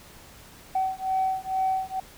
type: beating tone pair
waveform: sine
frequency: 758 / 760.2 Hz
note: F#5 / F#5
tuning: +42 / +47 cents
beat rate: 2.2 Hz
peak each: -26 dBFS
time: 0.75-2 s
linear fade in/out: 5 ms
effects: tanh soft clip ceiling -17 dBFS + pink hiss -49 dBFS RMS until 2.17 s